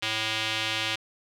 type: tone with band-pass filter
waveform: square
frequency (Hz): 110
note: A2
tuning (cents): 0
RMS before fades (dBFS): -29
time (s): 0.02-0.96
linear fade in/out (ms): 10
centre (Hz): 3100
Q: 2
effects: none